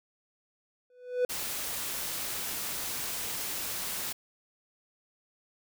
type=tone with exponential growth; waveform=triangle; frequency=496.6 Hz; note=B4; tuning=9 cents sharp; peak=-19 dBFS; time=0.9-1.25 s; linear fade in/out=2 ms; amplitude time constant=74 ms
type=noise; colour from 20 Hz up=white; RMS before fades=-35 dBFS; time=1.29-4.13 s; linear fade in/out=10 ms
effects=none